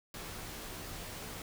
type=noise with comb filter; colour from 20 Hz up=pink; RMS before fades=-44 dBFS; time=0.14-1.42 s; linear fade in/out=2 ms; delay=15 ms; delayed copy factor=-0.55; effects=none